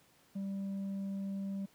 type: tone with tanh clipping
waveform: sine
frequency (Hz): 196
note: G3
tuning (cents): 0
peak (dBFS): -36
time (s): 0.35-1.66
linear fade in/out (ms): 10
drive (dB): 3
effects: pink hiss -66 dBFS RMS until 1.74 s + high-pass 100 Hz 12 dB/octave